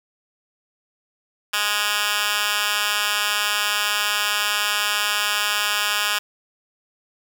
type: tone with high-pass filter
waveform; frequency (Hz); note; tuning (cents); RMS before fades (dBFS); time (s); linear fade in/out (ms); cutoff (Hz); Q
10% pulse; 207.3; G#3; -3; -22; 1.53-6.19; 10; 1900; 1.7
effects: none